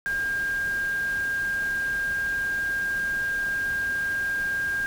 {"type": "tone in noise", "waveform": "sine", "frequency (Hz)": 1607, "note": "G6", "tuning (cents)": 43, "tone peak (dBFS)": -24, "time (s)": [0.06, 4.86], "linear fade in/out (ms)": 0, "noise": "pink", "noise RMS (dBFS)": -41, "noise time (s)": [0.06, 4.86], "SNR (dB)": 14, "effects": []}